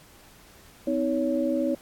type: tone cluster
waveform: sine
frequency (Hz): 255.6 / 316.8 / 561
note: C4 / D#4 / C#5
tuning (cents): -40 / +31 / +21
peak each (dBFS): -27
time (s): 0.87-1.75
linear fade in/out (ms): 5
effects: pink hiss -53 dBFS RMS until 1.81 s + AAC 64 kbps